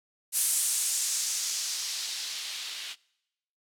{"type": "noise with low-pass filter sweep", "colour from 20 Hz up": "violet", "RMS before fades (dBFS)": -31, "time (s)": [0.32, 2.96], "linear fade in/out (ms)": 50, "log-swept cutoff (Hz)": [10000, 3100], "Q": 1.5, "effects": ["noise-tail reverb RT60 0.9 s tail -25 dB re dry"]}